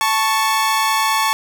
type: tone pair together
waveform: sawtooth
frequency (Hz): 880 / 1108.7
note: A5 / C#6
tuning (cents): 0 / 0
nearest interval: major third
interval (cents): 400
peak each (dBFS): -14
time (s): 0.01-1.33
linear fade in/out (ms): 0
effects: none